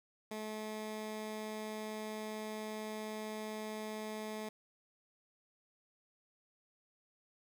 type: tone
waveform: 15% pulse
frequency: 215.6 Hz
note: A3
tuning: 35 cents flat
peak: -34 dBFS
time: 0.31-4.49 s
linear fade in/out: 5 ms
effects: none